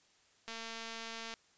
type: click train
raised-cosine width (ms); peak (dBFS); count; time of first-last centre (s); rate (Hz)
0.2; -27; 196; 0.48-1.339; 227
effects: white hiss -68 dBFS RMS until 1.57 s + resampled to 16000 Hz